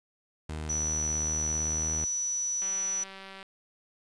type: tone with pitch glide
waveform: sawtooth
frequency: 77.5 to 78.67 Hz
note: D#2 to D#2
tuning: -6 to +20 cents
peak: -30 dBFS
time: 0.49-2.05 s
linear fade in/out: 5 ms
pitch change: +26 cents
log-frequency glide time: 1.28-1.82 s
type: tone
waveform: sine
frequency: 5920 Hz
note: F#8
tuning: in tune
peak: -28 dBFS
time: 0.69-3.04 s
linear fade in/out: 10 ms
type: click train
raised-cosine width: 0.3 ms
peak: -29 dBFS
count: 157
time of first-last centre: 2.62-3.428 s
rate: 193 Hz
effects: resampled to 22050 Hz + 8-bit